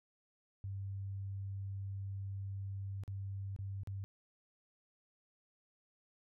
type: tone with dropouts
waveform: sine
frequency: 98 Hz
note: G2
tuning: in tune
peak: -39 dBFS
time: 0.64-4.04 s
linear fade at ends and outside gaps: 0 ms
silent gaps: 3.036-3.078 / 3.563-3.589 / 3.834-3.873 s
effects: none